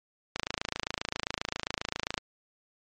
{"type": "click train", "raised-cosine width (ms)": 0.2, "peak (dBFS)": -12, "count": 51, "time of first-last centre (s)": [0.36, 2.178], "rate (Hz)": 27.5, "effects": ["low-pass 7000 Hz 12 dB/octave", "MP3 64 kbps"]}